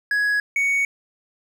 triangle tone pair in turn, 1671 / 2231 Hz, G#6 / C#7, +10 / +11 cents, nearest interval perfect fourth, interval 501 cents, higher second, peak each -16 dBFS, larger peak neither, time 0.11-0.4 / 0.56-0.85 s, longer neither, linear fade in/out 2 ms, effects none

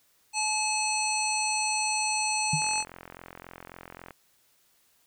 harmonic tone, 860 Hz, A5, 40 cents flat, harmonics 1 / 3 / 5 / 7 / 9 / 10, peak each -30 / -31 / -33 / -35 / -34 / -35 dBFS, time 0.33-2.85 s, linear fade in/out 50 ms
sine tone with exponential decay, 153 Hz, D#3, 29 cents flat, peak -21 dBFS, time 2.53-2.66 s, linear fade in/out 5 ms, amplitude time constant 27 ms
click train, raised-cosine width 0.5 ms, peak -27 dBFS, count 66, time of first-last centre 2.62-4.107 s, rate 43.7 Hz
effects white hiss -66 dBFS RMS until 5.06 s

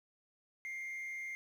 sine tone with frequency modulation, 2111 Hz, C7, 15 cents sharp, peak -37 dBFS, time 0.65-1.35 s, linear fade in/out 0 ms, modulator 127 Hz, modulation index 0.37, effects tanh soft clip ceiling -39 dBFS + 11-bit

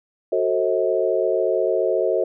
sine chord, F# diminished seventh, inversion none, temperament just, 370 / 444 / 532.8 / 639.4 Hz, F#4 / A4 / C5 / Eb5, 0 / +16 / +31 / +47 cents, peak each -23 dBFS, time 0.32-2.24 s, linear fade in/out 5 ms, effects none

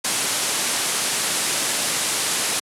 white low-pass noise, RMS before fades -23 dBFS, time 0.04-2.6 s, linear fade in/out 10 ms, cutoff 11000 Hz, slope 48 dB/octave, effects high-pass 150 Hz 12 dB/octave

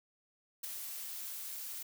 blue noise with ADSR envelope, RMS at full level -38 dBFS, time 0.63-1.83 s, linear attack 11 ms, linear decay 12 ms, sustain -5 dB, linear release 6 ms, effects none

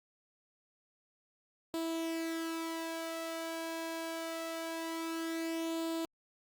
sawtooth tone with flanger, 328 Hz, E4, 9 cents flat, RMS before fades -38 dBFS, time 1.74-6.05 s, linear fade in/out 0 ms, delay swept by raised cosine 0.25 to 1.85 ms, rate 0.24 Hz, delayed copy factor +0.5, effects Opus 48 kbps

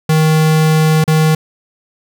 square tone with dropouts, 156.9 Hz, D#3, 15 cents sharp, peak -9 dBFS, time 0.09-1.35 s, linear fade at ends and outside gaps 5 ms, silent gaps 1.041-1.077 s, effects none

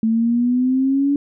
sine exponential sweep, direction up, 220.7 to 286.3 Hz, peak -14 dBFS, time 0.03-1.16 s, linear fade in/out 2 ms, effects none

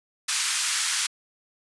white band-pass noise, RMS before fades -26 dBFS, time 0.28-1.07 s, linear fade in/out 10 ms, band 1200 to 9600 Hz, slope 24 dB/octave, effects resampled to 24000 Hz

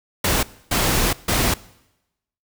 pink noise bursts at uneven times, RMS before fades -19 dBFS, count 3, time 0.24-0.43 / 0.71-1.13 / 1.28-1.54 s, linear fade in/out 5 ms, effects noise-tail reverb RT60 0.9 s tail -21 dB re dry

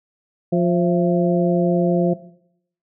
harmonic tone with a mistuned harmonic, 176.2 Hz, F3, 16 cents sharp, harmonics 1 / 2 / 3 / 4, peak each -17 / -20 / -23 / -25 dBFS, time 0.52-2.14 s, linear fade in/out 10 ms, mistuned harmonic 4, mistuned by -78 cents, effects noise-tail reverb RT60 0.7 s tail -17 dB re dry

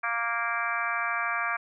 harmonic tone, 233.1 Hz, A#3, in tune, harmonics 3 / 4 / 5 / 6 / 7 / 8 / 9 / 10, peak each -36 / -39 / -31 / -34 / -32 / -42 / -40 / -34 dBFS, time 0.03-1.57 s, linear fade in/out 10 ms, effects none

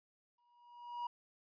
triangle tone with exponential growth, 960 Hz, B5, 49 cents flat, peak -34 dBFS, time 0.38-1.07 s, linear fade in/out 5 ms, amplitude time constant 150 ms, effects resampled to 11025 Hz

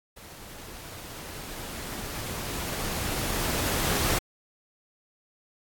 pink noise with level ramp, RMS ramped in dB -46 to -25 dBFS, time 0.16-4.19 s, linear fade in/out 10 ms, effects AAC 64 kbps

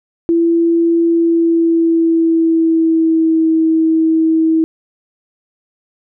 sine tone with pitch glide, 335.5 to 321.8 Hz, E4 to E4, +31 to -42 cents, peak -9 dBFS, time 0.29-4.64 s, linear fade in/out 0 ms, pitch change -73 cents, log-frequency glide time 1.06-3.5 s, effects none

